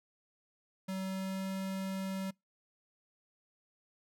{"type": "tone with pitch glide", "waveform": "square", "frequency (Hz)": [190, 191.54], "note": ["F#3", "G3"], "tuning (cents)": [46, -40], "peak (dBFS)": -36, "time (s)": [0.88, 2.31], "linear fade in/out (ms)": 10, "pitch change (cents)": 14, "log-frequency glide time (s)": [1.03, 1.49], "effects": ["noise-tail reverb RT60 0.2 s tail -26 dB re dry"]}